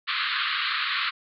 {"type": "band-pass noise", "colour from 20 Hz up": "pink", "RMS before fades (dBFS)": -27, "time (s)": [0.07, 1.11], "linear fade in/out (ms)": 20, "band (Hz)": [1100, 4400], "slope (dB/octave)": 96, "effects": []}